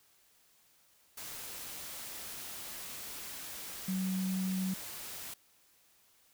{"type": "tone in noise", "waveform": "sine", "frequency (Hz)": 187.9, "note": "F#3", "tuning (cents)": 27, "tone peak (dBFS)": -31, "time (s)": [3.88, 4.74], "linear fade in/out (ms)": 5, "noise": "white", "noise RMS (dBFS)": -44, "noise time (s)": [1.17, 5.34], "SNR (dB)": 10, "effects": ["white hiss -67 dBFS RMS until 6.33 s"]}